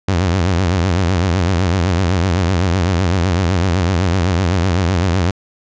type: tone with vibrato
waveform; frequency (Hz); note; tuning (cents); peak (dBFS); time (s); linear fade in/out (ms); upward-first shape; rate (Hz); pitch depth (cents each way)
sawtooth; 90; F#2; -47; -9; 0.08-5.31; 5; triangle; 7.9; 180
effects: resampled to 16000 Hz